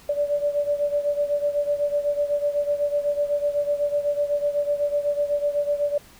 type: beating tone pair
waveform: sine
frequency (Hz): 579 / 587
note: D5 / D5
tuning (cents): -25 / -1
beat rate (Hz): 8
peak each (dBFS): -22 / -26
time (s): 0.09-5.98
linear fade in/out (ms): 5
effects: pink hiss -50 dBFS RMS until 6.19 s